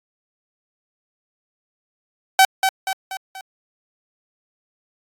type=tone with echo; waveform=sawtooth; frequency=765 Hz; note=G5; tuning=42 cents flat; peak=-5 dBFS; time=2.39-2.45 s; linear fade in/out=2 ms; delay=240 ms; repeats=4; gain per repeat=-6 dB; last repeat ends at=3.41 s; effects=AAC 64 kbps